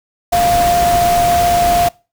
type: tone in noise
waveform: sine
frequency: 698.5 Hz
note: F5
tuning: in tune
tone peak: -10 dBFS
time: 0.32-1.89 s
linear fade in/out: 10 ms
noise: pink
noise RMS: -20 dBFS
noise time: 0.32-1.89 s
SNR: +7 dB
effects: noise-tail reverb RT60 0.3 s tail -23 dB re dry